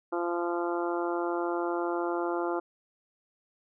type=harmonic tone; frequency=172.7 Hz; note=F3; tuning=19 cents flat; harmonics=2 / 3 / 4 / 5 / 6 / 7 / 8; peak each=-30 / -36 / -36 / -37 / -40 / -40 / -40 dBFS; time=0.12-2.6 s; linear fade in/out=10 ms; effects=none